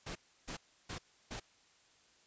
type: noise bursts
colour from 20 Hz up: pink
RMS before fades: -43 dBFS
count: 4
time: 0.06-1.4 s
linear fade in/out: 10 ms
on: 95 ms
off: 320 ms
effects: white hiss -67 dBFS RMS until 2.26 s + resampled to 16000 Hz